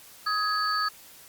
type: tone cluster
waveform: sine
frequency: 1261 / 1664 / 4523 Hz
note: D#6 / G#6 / C#8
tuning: +23 / +3 / +34 cents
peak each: -26 / -31 / -30 dBFS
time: 0.26-0.89 s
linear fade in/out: 10 ms
effects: white hiss -50 dBFS RMS until 1.28 s + Opus 48 kbps